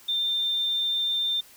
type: tone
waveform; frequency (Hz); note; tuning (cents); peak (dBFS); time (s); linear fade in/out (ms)
sine; 3593; A7; +36; -23; 0.08-1.41; 10
effects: white hiss -52 dBFS RMS until 1.56 s